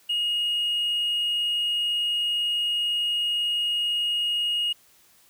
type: tone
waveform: triangle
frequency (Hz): 2871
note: F7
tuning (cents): +47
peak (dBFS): -20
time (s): 0.09-4.73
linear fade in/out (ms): 10
effects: tanh soft clip ceiling -18 dBFS + white hiss -58 dBFS RMS until 5.29 s